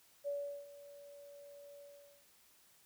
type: tone with ADSR envelope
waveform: sine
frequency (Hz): 571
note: D5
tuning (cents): -49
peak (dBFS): -35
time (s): 0.24-2.26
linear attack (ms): 35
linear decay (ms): 380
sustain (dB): -17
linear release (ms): 450
effects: white hiss -67 dBFS RMS until 2.85 s